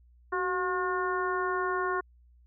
harmonic tone with a mistuned harmonic, 360 Hz, F#4, 47 cents flat, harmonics 1 / 2 / 3 / 4 / 5, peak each -31 / -38 / -31 / -34 / -40 dBFS, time 0.32-2.01 s, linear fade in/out 10 ms, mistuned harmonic 1, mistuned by +65 cents, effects added 60 Hz sine -56 dBFS peak until 2.46 s

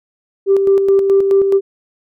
sine tone with tremolo, 392.2 Hz, G4, 1 cent sharp, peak -6 dBFS, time 0.46-1.61 s, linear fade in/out 50 ms, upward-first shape square, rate 4.7 Hz, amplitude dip 45%, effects tanh soft clip ceiling -3 dBFS

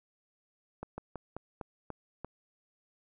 slowing click train, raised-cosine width 1 ms, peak -25 dBFS, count 7, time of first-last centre 0.83-2.246 s, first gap 150 ms, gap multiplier 1.18, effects none

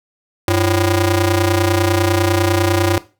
sawtooth ring-modulated tone, 220 Hz, A3, in tune, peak -6 dBFS, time 0.48-2.98 s, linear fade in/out 2 ms, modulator 125 Hz, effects noise-tail reverb RT60 0.3 s tail -17 dB re dry

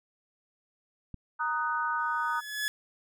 click, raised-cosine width 5 ms, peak -28 dBFS, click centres 1.143 s
sine chord, D# minor, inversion second, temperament just, 933.4 / 1244.5 / 1493.4 Hz, A#5 / D#6 / F#6, +2 / 0 / +16 cents, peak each -32 / -31 / -32 dBFS, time 1.39-2.41 s, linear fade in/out 20 ms
sawtooth tone with exponential growth, 1704 Hz, G#6, 44 cents sharp, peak -23 dBFS, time 1.99-2.68 s, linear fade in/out 0 ms, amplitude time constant 150 ms
effects none

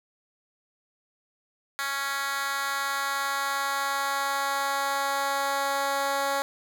10% pulse tone with high-pass filter sweep, 277.2 Hz, C#4, in tune, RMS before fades -28 dBFS, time 1.79-6.42 s, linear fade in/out 0 ms, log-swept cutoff 1500 to 580 Hz, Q 1.3, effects none

